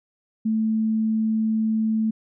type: tone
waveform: sine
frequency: 220 Hz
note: A3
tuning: in tune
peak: -19 dBFS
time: 0.45-2.11 s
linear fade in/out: 10 ms
effects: none